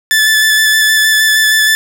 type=tone with vibrato; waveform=sawtooth; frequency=1745 Hz; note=A6; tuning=15 cents flat; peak=-4 dBFS; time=0.11-1.75 s; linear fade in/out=0 ms; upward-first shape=square; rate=6.4 Hz; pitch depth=12 cents each way; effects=none